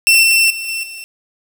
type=tone with level steps; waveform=sawtooth; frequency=2694 Hz; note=E7; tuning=37 cents sharp; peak=-4 / -6 / -19 / -16 / -25 dBFS; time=0.07-1.04 s; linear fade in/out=0 ms; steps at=0.23 / 0.5 / 0.68 / 0.83 s; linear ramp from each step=5 ms; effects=7-bit

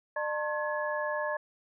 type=tone cluster; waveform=sine; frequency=600 / 899 / 1072 / 1696 Hz; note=D5 / A5 / C6 / G#6; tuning=+37 / +37 / +42 / +36 cents; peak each=-32 / -38 / -37 / -35 dBFS; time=0.16-1.37 s; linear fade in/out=5 ms; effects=none

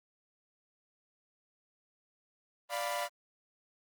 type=chord; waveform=sawtooth; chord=B diminished; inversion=first; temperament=equal; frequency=587.3 / 698.5 / 987.8 Hz; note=D5 / F5 / B5; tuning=0 / 0 / 0 cents; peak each=-33 dBFS; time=2.69-3.09 s; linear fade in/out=50 ms; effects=Opus 24 kbps

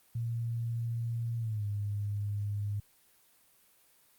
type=tone with pitch glide; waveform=sine; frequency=116.54 to 102.63 Hz; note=A#2 to G#2; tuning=0 to -20 cents; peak=-31 dBFS; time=0.15-2.8 s; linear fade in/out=5 ms; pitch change=-220 cents; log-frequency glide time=1.38-1.65 s; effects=white hiss -65 dBFS RMS until 4.18 s + Opus 32 kbps

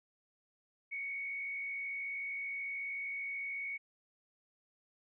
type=tone with frequency modulation; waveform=sine; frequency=2224 Hz; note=C#7; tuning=5 cents sharp; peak=-37 dBFS; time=0.91-3.78 s; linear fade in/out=20 ms; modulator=58.7 Hz; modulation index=0.71; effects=none

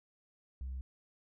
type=tone; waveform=sine; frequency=65 Hz; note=C2; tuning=11 cents flat; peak=-36 dBFS; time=0.61-0.81 s; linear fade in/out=0 ms; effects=tanh soft clip ceiling -36 dBFS

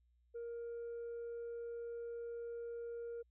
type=tone; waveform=sine; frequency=469.1 Hz; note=A#4; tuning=11 cents sharp; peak=-40 dBFS; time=0.34-3.23 s; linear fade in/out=20 ms; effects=tanh soft clip ceiling -41 dBFS + added 60 Hz sine -70 dBFS peak until 3.3 s

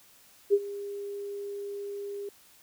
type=tone with ADSR envelope; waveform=sine; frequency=403.8 Hz; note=G#4; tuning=49 cents flat; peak=-16 dBFS; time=0.5-2.29 s; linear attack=35 ms; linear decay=51 ms; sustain=-18 dB; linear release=3 ms; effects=white hiss -58 dBFS RMS until 2.62 s

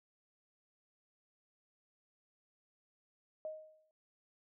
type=tone with exponential decay; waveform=sine; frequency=624 Hz; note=D#5; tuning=5 cents sharp; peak=-37 dBFS; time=3.45-3.91 s; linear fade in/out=1 ms; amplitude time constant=100 ms; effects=none

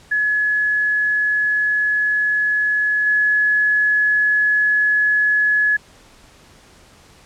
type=tone with level steps; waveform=sine; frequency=1698 Hz; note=G#6; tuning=38 cents sharp; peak=-15 / -13 dBFS; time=0.11-5.77 s; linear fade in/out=10 ms; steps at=3.06 s; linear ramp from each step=10 ms; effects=pink hiss -48 dBFS RMS until 7.25 s + low-pass 9000 Hz 12 dB/octave

